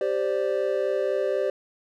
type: chord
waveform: triangle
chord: G suspended fourth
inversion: none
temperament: equal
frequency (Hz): 392 / 523.3 / 587.3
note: G4 / C5 / D5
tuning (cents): 0 / 0 / 0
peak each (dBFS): -25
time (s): 0.01-1.5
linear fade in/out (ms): 2
effects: none